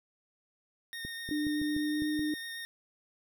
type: tone with vibrato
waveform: 25% pulse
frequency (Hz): 1843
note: A#6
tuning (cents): -20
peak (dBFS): -35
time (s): 0.93-2.65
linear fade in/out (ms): 0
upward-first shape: sine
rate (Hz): 8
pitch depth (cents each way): 11
type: clicks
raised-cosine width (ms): 3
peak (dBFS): -28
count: 7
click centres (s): 1.05 / 1.29 / 1.468 / 1.616 / 1.765 / 2.021 / 2.193
type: tone with pitch glide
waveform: sine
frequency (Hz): 299.7 to 303.5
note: D4 to D#4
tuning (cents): +35 to -43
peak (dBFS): -29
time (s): 1.31-2.34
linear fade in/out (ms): 2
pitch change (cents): +22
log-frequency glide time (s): 1.83-2.05
effects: none